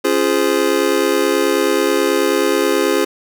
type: chord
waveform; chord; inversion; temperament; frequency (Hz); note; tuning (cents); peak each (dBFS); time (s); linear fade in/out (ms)
square; Db major seventh; none; just; 277.2 / 346.5 / 415.8 / 519.7; Db4 / F4 / Ab4 / C5; 0 / -14 / +2 / -12; -22 / -19 / -18 / -21; 0.04-3.05; 10
effects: none